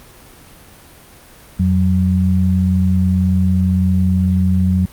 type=tone pair together; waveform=sine; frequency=87.7 / 185.83 Hz; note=F2 / F#3; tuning=+8 / +8 cents; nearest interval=octave + minor second; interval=1300 cents; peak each=-14 dBFS; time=1.59-4.86 s; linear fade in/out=10 ms; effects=pink hiss -42 dBFS RMS until 4.92 s + Opus 32 kbps